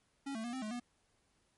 square tone with pitch steps, 276.6 / 222.1 / 238.9 / 260.7 / 214.1 / 242.4 Hz, C#4 / A3 / A#3 / C4 / A3 / B3, -4 / +16 / +43 / -6 / -47 / -32 cents, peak -39 dBFS, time 0.26-0.8 s, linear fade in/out 10 ms, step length 90 ms, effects pink hiss -75 dBFS RMS until 1.57 s + MP3 48 kbps

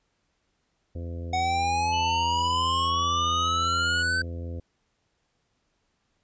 harmonic tone, 85 Hz, F2, 46 cents flat, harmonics 1 / 2 / 3 / 4 / 5 / 6 / 7 / 8, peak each -32 / -45 / -42 / -46 / -49 / -44 / -55 / -58 dBFS, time 0.95-4.6 s, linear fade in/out 5 ms
square exponential sweep, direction up, 740 to 1544 Hz, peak -24 dBFS, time 1.33-4.22 s, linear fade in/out 5 ms
sine tone with tremolo, 2960 Hz, F#7, in tune, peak -31 dBFS, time 1.92-4.03 s, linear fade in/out 20 ms, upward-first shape square, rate 1.6 Hz, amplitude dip 25%
effects pink hiss -73 dBFS RMS until 6.23 s + resampled to 16000 Hz

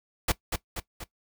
pink noise with echo, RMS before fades -24 dBFS, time 0.28-0.32 s, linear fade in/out 5 ms, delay 240 ms, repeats 3, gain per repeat -5 dB, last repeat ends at 1.04 s, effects noise-tail reverb RT60 0.1 s tail -18 dB re dry

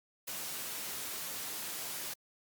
white noise, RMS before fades -40 dBFS, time 0.27-2.14 s, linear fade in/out 10 ms, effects high-pass 100 Hz 12 dB/octave + Opus 48 kbps

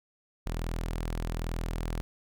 sawtooth tone, 41.2 Hz, E1, in tune, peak -27 dBFS, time 0.46-2.01 s, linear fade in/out 0 ms, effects none

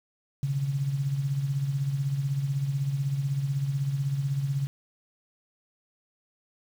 sine tone with tremolo, 138.6 Hz, C#3, in tune, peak -22 dBFS, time 0.43-4.67 s, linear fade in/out 0 ms, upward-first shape triangle, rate 16 Hz, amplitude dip 65%, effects 8-bit

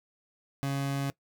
30% pulse tone, 138.59 Hz, C#3, in tune, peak -26 dBFS, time 0.63-1.1 s, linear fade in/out 0 ms, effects noise-tail reverb RT60 0.1 s tail -20 dB re dry

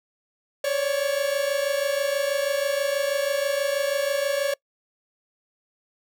45% pulse tone pair together, 548.8 / 575 Hz, C#5 / D5, -17 / -37 cents, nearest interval minor second, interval 80 cents, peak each -25 dBFS, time 0.64-4.54 s, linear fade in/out 5 ms, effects noise-tail reverb RT60 0.1 s tail -25 dB re dry

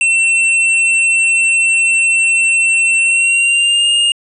square tone with pitch glide, 2698 to 2829 Hz, E7 to F7, +40 to +22 cents, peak -10 dBFS, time 0.01-4.12 s, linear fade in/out 2 ms, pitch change +82 cents, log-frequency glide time 3.01-3.89 s, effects resampled to 22050 Hz + 8-bit

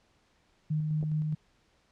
sine tone with tremolo, 153.8 Hz, D#3, 20 cents flat, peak -26 dBFS, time 0.7-1.35 s, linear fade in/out 10 ms, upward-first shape square, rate 4.8 Hz, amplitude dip 25%
clicks, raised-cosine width 2 ms, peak -29 / -33 dBFS, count 2, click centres 1.028 / 1.037 s
effects pink hiss -68 dBFS RMS until 1.91 s + low-pass 6000 Hz 12 dB/octave

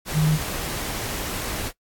sine tone in noise, 154.6 Hz, D#3, 11 cents flat, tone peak -16 dBFS, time 0.13-0.39 s, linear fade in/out 50 ms, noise pink, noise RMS -29 dBFS, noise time 0.05-1.72 s, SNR +10 dB, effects noise-tail reverb RT60 0.1 s tail -19 dB re dry + AAC 64 kbps

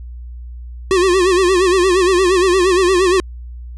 square tone with vibrato, 368 Hz, F#4, 9 cents flat, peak -11 dBFS, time 0.91-3.2 s, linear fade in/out 0 ms, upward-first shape sine, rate 8.6 Hz, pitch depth 98 cents each way, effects added 60 Hz sine -28 dBFS peak until 3.77 s + resampled to 22050 Hz

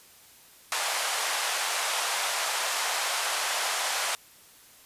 pink band-pass noise, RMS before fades -29 dBFS, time 0.72-4.15 s, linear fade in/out 0 ms, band 670 to 11000 Hz, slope 24 dB/octave, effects white hiss -54 dBFS RMS until 4.85 s + resampled to 32000 Hz

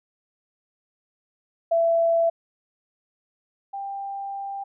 sine tone pair in turn, 668 / 791.9 Hz, E5 / G5, +23 / +17 cents, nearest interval minor third, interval 294 cents, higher second, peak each -17 / -29 dBFS, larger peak first, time 1.71-2.3 / 3.73-4.64 s, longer second, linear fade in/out 10 ms, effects none

